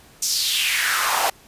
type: noise with high-pass filter sweep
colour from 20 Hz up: pink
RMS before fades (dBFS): -21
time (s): 0.22-1.3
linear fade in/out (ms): 5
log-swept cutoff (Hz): 6200 to 690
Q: 3.2
effects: pink hiss -50 dBFS RMS until 1.47 s + resampled to 32000 Hz